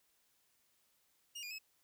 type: tone with pitch steps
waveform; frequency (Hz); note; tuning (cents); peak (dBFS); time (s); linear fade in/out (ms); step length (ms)
25% pulse; 2842 / 2427 / 2578; F7 / D#7 / E7; +30 / -44 / -39; -40; 1.35-1.587; 10; 79
effects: white hiss -75 dBFS RMS until 1.83 s